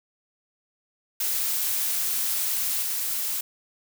blue noise with level steps, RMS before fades -26 / -28 dBFS, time 1.2-3.41 s, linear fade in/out 5 ms, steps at 2.82 s, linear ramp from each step 5 ms, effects none

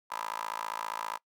15% pulse tone with high-pass filter, 55 Hz, A1, in tune, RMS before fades -37 dBFS, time 0.1-1.18 s, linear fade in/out 20 ms, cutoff 1000 Hz, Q 5.2, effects noise-tail reverb RT60 0.1 s tail -22 dB re dry

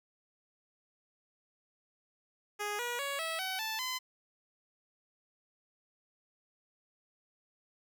10% pulse tone with pitch steps, 414.5 / 481.7 / 559.7 / 650.4 / 755.8 / 878.3 / 1020.6 Hz, G#4 / B4 / C#5 / E5 / F#5 / A5 / C6, -3 / -43 / +17 / -23 / +37 / -3 / -43 cents, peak -26 dBFS, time 2.59-3.99 s, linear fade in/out 20 ms, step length 200 ms, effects none

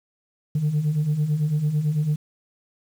sine beating tone pair, 144.3 / 153.3 Hz, D3 / D#3, -30 / -25 cents, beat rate 9 Hz, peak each -25 / -19 dBFS, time 0.55-2.16 s, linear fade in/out 5 ms, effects tanh soft clip ceiling -16 dBFS + 8-bit

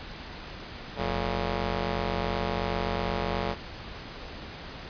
10% pulse ring-modulated tone, 130.81 Hz, C3, in tune, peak -16 dBFS, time 0.96-3.56 s, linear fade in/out 50 ms, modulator 303 Hz, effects pink hiss -41 dBFS RMS until 4.89 s + resampled to 11025 Hz

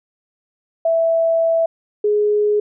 sine tone pair in turn, 659.3 / 417.7 Hz, E5 / G#4, 0 / +10 cents, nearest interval minor sixth, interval 790 cents, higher first, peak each -13 dBFS, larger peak neither, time 0.85-1.66 / 2.04-2.6 s, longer first, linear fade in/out 5 ms, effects none

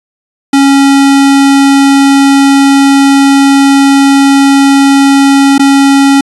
square tone with dropouts, 276.1 Hz, C#4, 7 cents flat, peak -3 dBFS, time 0.53-6.21 s, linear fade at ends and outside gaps 5 ms, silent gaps 5.581-5.594 s, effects resampled to 24000 Hz

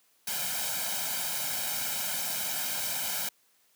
white noise with comb filter, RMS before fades -32 dBFS, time 0.27-3.29 s, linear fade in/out 5 ms, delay 1.3 ms, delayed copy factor +0.8, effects white hiss -67 dBFS RMS until 3.75 s + high-pass 150 Hz 12 dB/octave

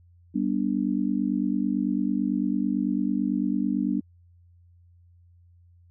sine chord, G major, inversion none, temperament just, 196 / 245 / 294 Hz, G3 / B3 / D4, 0 / -14 / +2 cents, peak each -27 dBFS, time 0.34-4.01 s, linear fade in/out 20 ms, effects added 87 Hz sine -53 dBFS peak until 5.9 s

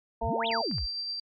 harmonic tone, 227.9 Hz, A#3, 39 cents flat, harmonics 1 / 2 / 3 / 4, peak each -39 / -35 / -31 / -32 dBFS, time 0.21-0.62 s, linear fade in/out 10 ms
sine exponential two-way sweep, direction up then down, 37.52 to 3951 to 37.52 Hz, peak -30 dBFS, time 0.22-0.87 s, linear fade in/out 20 ms, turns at 0.47 s
clicks, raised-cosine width 0.5 ms, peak -32 dBFS, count 4, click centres 0.443 / 0.509 / 0.713 / 0.783 s
sine tone with tremolo, 4699 Hz, D8, in tune, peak -30 dBFS, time 0.51-1.2 s, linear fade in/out 5 ms, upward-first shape triangle, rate 8.8 Hz, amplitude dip 30%
effects MP3 32 kbps

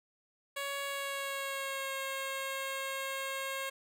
10% pulse tone with pitch glide, 559 to 539.6 Hz, C#5 to C#5, +14 to -47 cents, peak -27 dBFS, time 0.56-3.7 s, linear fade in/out 10 ms, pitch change -61 cents, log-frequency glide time 0.84-1.95 s, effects none

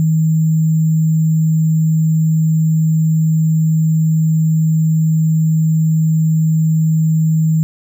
sine tone with sample-and-hold, 158.9 Hz, D#3, 37 cents sharp, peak -10 dBFS, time 0-7.63 s, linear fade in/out 0 ms, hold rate 7350 Hz, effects none

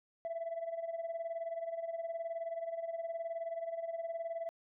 sine tone with tremolo, 666 Hz, E5, 18 cents sharp, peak -32 dBFS, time 0.25-4.49 s, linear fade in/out 0 ms, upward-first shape sine, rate 19 Hz, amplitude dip 75%, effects tanh soft clip ceiling -33 dBFS

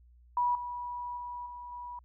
sine tone with level steps, 974 Hz, B5, 24 cents flat, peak -25 / -35 / -37 / -41 / -39 dBFS, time 0.37-1.99 s, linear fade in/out 2 ms, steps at 0.55 / 1.17 / 1.46 / 1.72 s, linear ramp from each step 2 ms, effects added 60 Hz sine -56 dBFS peak until 2.04 s

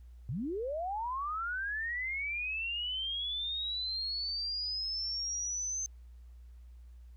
sine linear sweep, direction up, 101 to 6272 Hz, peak -33 dBFS, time 0.29-5.86 s, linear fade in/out 0 ms, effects added 60 Hz sine -49 dBFS peak until 7.16 s + pink hiss -75 dBFS RMS until 7.16 s

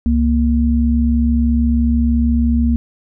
sine tone pair together, 68.5 / 234.6 Hz, C#2 / A#3, -20 / +11 cents, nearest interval octave + major sixth, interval 2131 cents, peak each -14 dBFS, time 0.06-2.76 s, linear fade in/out 0 ms, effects none

